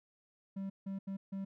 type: tone bursts at uneven times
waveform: triangle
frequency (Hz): 194.5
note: G3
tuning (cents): -13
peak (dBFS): -35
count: 4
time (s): 0.56-0.7 / 0.86-0.99 / 1.07-1.17 / 1.32-1.45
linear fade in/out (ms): 10
effects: none